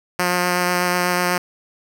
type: tone with vibrato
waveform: 5% pulse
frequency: 178.5 Hz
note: F3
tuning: 38 cents sharp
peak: -6 dBFS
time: 0.19-1.38 s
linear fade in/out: 5 ms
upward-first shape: triangle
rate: 8.1 Hz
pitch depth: 13 cents each way
effects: none